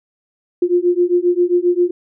sine beating tone pair, 349.7 / 357.2 Hz, F4 / F4, +2 / +39 cents, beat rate 7.5 Hz, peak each -15 dBFS, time 0.62-1.91 s, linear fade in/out 5 ms, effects none

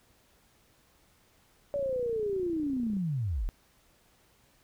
sine linear sweep, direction down, 577 to 30.64 Hz, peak -28 dBFS, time 1.74-3.49 s, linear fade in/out 0 ms
click train, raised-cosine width 3 ms, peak -34 dBFS, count 37, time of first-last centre 1.76-2.968 s, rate 29.8 Hz
effects pink hiss -65 dBFS RMS until 4.63 s

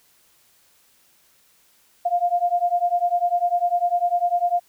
sine beating tone pair, 698 / 708 Hz, F5 / F5, -1 / +23 cents, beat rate 10 Hz, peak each -21 dBFS, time 2.05-4.6 s, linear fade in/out 10 ms, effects white hiss -59 dBFS RMS until 4.68 s

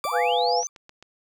40% pulse tone with exponential decay, 1169 Hz, D6, 8 cents flat, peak -24 dBFS, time 0.04-0.69 s, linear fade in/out 1 ms, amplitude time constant 140 ms
sine linear sweep, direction up, 490.2 to 6272 Hz, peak -27 dBFS, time 0.05-0.67 s, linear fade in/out 0 ms
sine chord, F diminished, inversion second, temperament equal, 493.9 / 698.5 / 830.6 Hz, Cb5 / F5 / Ab5, 0 / 0 / 0 cents, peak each -24 dBFS, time 0.11-0.64 s, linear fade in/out 50 ms
click train, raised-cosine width 0.2 ms, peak -28 dBFS, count 4, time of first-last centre 0.63-1.026 s, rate 7.58 Hz
effects none

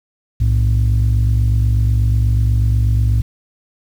sine tone pair together, 61.8 / 110 Hz, B1 / A2, +2 / 0 cents, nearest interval minor seventh, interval 998 cents, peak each -12 dBFS, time 0.4-3.22 s, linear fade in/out 10 ms, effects tanh soft clip ceiling -8 dBFS + 7-bit

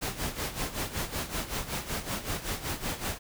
pink noise with tremolo, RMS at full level -31 dBFS, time 0.01-3.19 s, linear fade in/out 20 ms, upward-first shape sine, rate 5.3 Hz, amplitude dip 75%, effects none

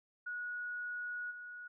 sine tone with level steps, 1458 Hz, F#6, 26 cents flat, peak -38 / -45 dBFS, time 0.26-1.68 s, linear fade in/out 10 ms, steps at 1.3 s, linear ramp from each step 20 ms, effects none

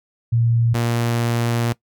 sine / sawtooth tone pair in turn, 116.54 / 117.83 Hz, A#2 / A#2, 0 / +19 cents, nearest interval unison, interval 19 cents, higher second, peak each -14 dBFS, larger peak neither, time 0.32-0.74 / 0.74-1.73 s, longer second, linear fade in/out 10 ms, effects noise-tail reverb RT60 0.1 s tail -20 dB re dry

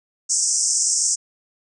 white band-pass noise, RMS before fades -20 dBFS, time 0.29-1.16 s, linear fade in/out 20 ms, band 5300 to 8600 Hz, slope 96 dB/octave, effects none

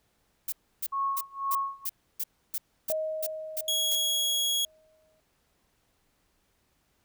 violet noise bursts, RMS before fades -31 dBFS, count 11, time 0.48-3.953 s, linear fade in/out 5 ms, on 43 ms, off 300 ms
sine tone with tremolo, 1098 Hz, C#6, 17 cents flat, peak -25 dBFS, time 0.92-1.86 s, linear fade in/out 10 ms, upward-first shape sine, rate 2 Hz, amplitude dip 95%
sine tone with exponential decay, 628 Hz, D#5, 16 cents sharp, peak -26 dBFS, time 2.9-5.2 s, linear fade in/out 0 ms, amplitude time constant 500 ms
sawtooth tone, 3322 Hz, G#7, in tune, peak -22 dBFS, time 3.68-4.65 s, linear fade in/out 2 ms
effects pink hiss -71 dBFS RMS until 7.04 s

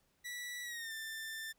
sawtooth tone with pitch glide, 1953 to 1780.6 Hz, B6 to A6, -20 to +20 cents, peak -38 dBFS, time 0.24-1.53 s, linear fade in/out 20 ms, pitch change -160 cents, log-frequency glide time 0.63-0.93 s, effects pink hiss -75 dBFS RMS until 1.58 s

